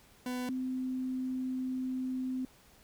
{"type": "tone pair in turn", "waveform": ["40% pulse", "sine"], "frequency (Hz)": [250, 257.5], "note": ["B3", "C4"], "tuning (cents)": [21, -28], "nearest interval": "minor second", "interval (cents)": 51, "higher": "second", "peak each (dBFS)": [-33, -32], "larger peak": "second", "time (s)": [[0.26, 0.49], [0.49, 2.45]], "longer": "second", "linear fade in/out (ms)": 2, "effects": ["pink hiss -61 dBFS RMS until 2.83 s"]}